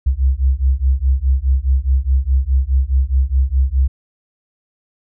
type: beating tone pair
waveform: sine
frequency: 63.9 / 68.7 Hz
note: C2 / C#2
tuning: -40 / -15 cents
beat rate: 4.8 Hz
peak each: -15 dBFS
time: 0.06-3.88 s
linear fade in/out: 10 ms
effects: none